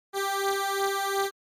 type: beating tone pair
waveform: 15% pulse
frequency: 392 / 394.8 Hz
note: G4 / G4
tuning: 0 / +12 cents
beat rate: 2.8 Hz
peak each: -23 / -21 dBFS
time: 0.13-1.31 s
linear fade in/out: 50 ms
effects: MP3 64 kbps